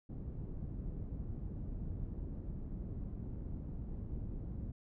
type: low-pass noise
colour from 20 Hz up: pink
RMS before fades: -42 dBFS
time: 0.09-4.72 s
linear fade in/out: 10 ms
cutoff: 210 Hz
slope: 12 dB/octave
effects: none